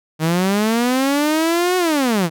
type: linear two-way sweep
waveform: sawtooth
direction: up then down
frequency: 153.7 to 370 to 153.7 Hz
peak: -11 dBFS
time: 0.19-2.3 s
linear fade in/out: 50 ms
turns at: 1.77 s
effects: none